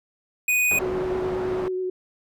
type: tone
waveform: square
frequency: 2483 Hz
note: D#7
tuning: 4 cents flat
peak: -19 dBFS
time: 0.48-0.79 s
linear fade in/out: 5 ms
type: low-pass noise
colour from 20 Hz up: white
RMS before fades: -32 dBFS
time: 0.71-1.68 s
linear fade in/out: 0 ms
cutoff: 760 Hz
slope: 12 dB/octave
type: tone with vibrato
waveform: sine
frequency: 370 Hz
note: F#4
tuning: in tune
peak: -24 dBFS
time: 0.81-1.9 s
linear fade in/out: 5 ms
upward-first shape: sine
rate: 9.3 Hz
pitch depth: 16 cents each way
effects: none